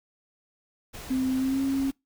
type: noise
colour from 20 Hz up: pink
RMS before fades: -41 dBFS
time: 0.93-1.92 s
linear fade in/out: 20 ms
type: tone with pitch glide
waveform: sine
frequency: 260 to 271 Hz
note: C4 to C#4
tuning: -11 to -39 cents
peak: -23 dBFS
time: 1.1-1.91 s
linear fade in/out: 10 ms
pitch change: +72 cents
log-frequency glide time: 1.36-1.6 s
effects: noise-tail reverb RT60 0.2 s tail -25 dB re dry